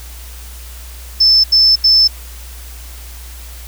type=tone bursts; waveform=sine; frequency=5274 Hz; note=E8; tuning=in tune; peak=-6 dBFS; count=3; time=1.2-2.078 s; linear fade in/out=10 ms; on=240 ms; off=79 ms; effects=added 60 Hz sine -30 dBFS peak until 3.67 s + white hiss -37 dBFS RMS until 3.67 s